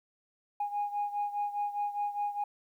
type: beating tone pair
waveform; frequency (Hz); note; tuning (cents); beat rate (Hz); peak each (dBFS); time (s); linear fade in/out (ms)
sine; 821 / 825.9; G#5 / G#5; -20 / -10; 4.9; -31 / -35; 0.6-2.44; 5
effects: tanh soft clip ceiling -25 dBFS + 11-bit